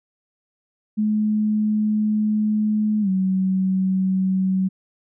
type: tone with pitch glide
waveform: sine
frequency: 213.1 to 188.76 Hz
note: G#3 to F#3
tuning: +45 to +35 cents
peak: -17 dBFS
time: 0.97-4.69 s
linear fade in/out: 20 ms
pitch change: -210 cents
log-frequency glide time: 3.01-3.09 s
effects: none